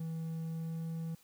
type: tone with pitch glide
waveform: triangle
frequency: 162.5 to 163.63 Hz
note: E3 to E3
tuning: -24 to -12 cents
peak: -34 dBFS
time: 0-1.15 s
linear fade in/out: 5 ms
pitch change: +12 cents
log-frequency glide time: 0.44-0.86 s
effects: white hiss -65 dBFS RMS until 1.23 s